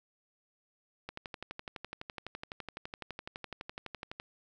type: click train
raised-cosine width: 0.3 ms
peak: -24 dBFS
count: 38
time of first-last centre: 1.09-4.199 s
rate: 11.9 Hz
effects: none